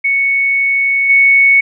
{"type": "tone with level steps", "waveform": "sine", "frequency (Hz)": 2217, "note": "C#7", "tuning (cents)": 0, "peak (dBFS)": [-10, -5], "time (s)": [0.04, 1.61], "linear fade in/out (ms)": 10, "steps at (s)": 1.09, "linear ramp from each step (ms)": 10, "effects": []}